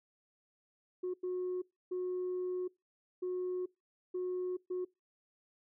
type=tone bursts at uneven times; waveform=sine; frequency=364.3 Hz; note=F#4; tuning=27 cents flat; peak=-32 dBFS; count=6; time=1.03-1.14 / 1.23-1.62 / 1.91-2.68 / 3.22-3.66 / 4.14-4.57 / 4.7-4.85 s; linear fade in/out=10 ms; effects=noise-tail reverb RT60 0.2 s tail -23 dB re dry + tanh soft clip ceiling -31 dBFS